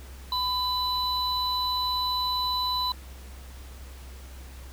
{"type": "tone pair together", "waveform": "triangle", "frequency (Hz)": [1000, 3990], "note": ["B5", "B7"], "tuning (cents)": [21, 17], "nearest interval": "2 octaves", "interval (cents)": 2396, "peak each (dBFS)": -26, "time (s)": [0.32, 2.92], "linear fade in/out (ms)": 2, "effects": ["added 65 Hz sine -41 dBFS peak until 4.72 s", "pink hiss -50 dBFS RMS until 4.72 s"]}